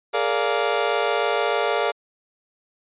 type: chord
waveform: 30% pulse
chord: Bb dominant seventh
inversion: third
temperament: just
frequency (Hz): 419.5 / 466.2 / 582.7 / 699.2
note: Ab4 / Bb4 / D5 / F5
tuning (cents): +17 / 0 / -14 / +2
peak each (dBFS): -23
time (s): 0.13-1.92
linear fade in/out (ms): 20
effects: resampled to 8000 Hz